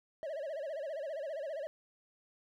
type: tone with vibrato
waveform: triangle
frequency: 596 Hz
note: D5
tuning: 25 cents sharp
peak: -35 dBFS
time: 0.23-1.67 s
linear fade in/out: 0 ms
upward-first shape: sine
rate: 15 Hz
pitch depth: 170 cents each way
effects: none